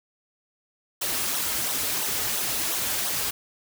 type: noise with flanger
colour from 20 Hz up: white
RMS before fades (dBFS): -27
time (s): 1.01-3.31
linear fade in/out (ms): 10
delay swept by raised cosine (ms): 0.41 to 6.01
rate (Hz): 2.9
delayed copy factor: -0.7
effects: none